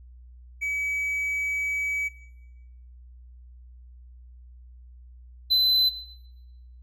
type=tone pair in turn; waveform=triangle; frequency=2280 / 4034 Hz; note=C#7 / B7; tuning=+48 / +36 cents; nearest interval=minor seventh; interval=988 cents; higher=second; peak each=-24 / -16 dBFS; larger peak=second; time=0.61-2.09 / 5.5-5.9 s; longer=first; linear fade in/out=20 ms; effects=noise-tail reverb RT60 1.0 s tail -18 dB re dry + added 61 Hz sine -45 dBFS peak until 6.82 s